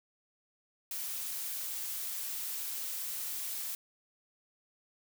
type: noise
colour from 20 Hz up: blue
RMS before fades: -38 dBFS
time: 0.91-3.75 s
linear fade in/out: 2 ms
effects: none